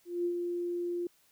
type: tone with ADSR envelope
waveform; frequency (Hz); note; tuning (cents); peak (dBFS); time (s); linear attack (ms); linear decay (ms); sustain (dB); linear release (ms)
sine; 349.2; F4; 0; -27; 0.05-1.07; 200; 79; -4; 3
effects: white hiss -67 dBFS RMS until 1.31 s